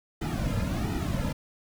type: noise with flanger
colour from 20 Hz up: brown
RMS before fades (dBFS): -29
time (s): 0.21-1.33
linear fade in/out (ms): 10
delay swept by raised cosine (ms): 1.8 to 2.7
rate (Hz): 1.4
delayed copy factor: -0.95
effects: none